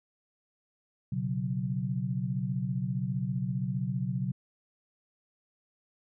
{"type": "chord", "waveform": "sine", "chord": "B suspended second", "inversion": "none", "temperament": "equal", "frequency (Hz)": [123.47, 138.59, 185], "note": ["B2", "C#3", "F#3"], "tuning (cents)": [0, 0, 0], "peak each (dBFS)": -33, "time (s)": [1.12, 4.32], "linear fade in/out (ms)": 5, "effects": []}